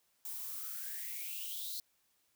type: noise with high-pass filter sweep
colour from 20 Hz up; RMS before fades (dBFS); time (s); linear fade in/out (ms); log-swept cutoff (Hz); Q
violet; -42; 0.25-1.8; 2; 830 to 4300; 8.2
effects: white hiss -75 dBFS RMS until 2.35 s